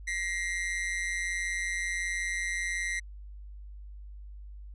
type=ring-modulated tone; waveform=45% pulse; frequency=1996 Hz; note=B6; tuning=18 cents sharp; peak=-27 dBFS; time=0.07-3 s; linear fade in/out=10 ms; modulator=90.7 Hz; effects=added 50 Hz sine -42 dBFS peak until 4.74 s + resampled to 24000 Hz